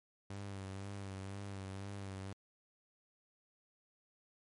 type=tone with vibrato; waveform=sawtooth; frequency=98 Hz; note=G2; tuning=in tune; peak=-39 dBFS; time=0.3-2.33 s; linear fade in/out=5 ms; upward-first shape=sine; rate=2 Hz; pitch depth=42 cents each way; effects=MP3 48 kbps